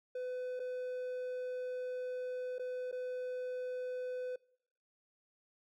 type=tone with dropouts; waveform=triangle; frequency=503 Hz; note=B4; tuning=32 cents sharp; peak=-35 dBFS; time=0.15-4.36 s; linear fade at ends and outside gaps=5 ms; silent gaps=0.595-0.599 / 2.584-2.594 / 2.915-2.925 s; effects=noise-tail reverb RT60 0.7 s tail -24 dB re dry